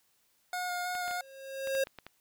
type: tone with vibrato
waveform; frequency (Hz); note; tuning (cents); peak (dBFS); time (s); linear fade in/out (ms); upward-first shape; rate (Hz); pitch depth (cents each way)
25% pulse; 718; F5; +48; -29; 0.53-1.21; 2; square; 3.1; 11
type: clicks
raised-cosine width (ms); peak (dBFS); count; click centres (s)
0.3; -28; 8; 0.952 / 1.08 / 1.111 / 1.673 / 1.751 / 1.871 / 1.987 / 2.066
type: tone with exponential growth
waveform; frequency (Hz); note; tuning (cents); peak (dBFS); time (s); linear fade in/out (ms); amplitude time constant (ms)
square; 539; C#5; -49; -26; 0.96-1.84; 5; 190
effects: white hiss -71 dBFS RMS until 2.2 s